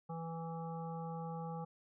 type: harmonic tone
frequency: 164.81 Hz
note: E3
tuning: in tune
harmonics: 1 / 3 / 5 / 7 / 8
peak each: -42 / -48 / -46 / -53 / -60 dBFS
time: 0.09-1.65 s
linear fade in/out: 10 ms
effects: none